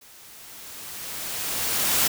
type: noise with level ramp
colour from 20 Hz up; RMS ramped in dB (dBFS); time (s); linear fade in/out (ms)
white; -50 to -20; 0.01-2.08; 10
effects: none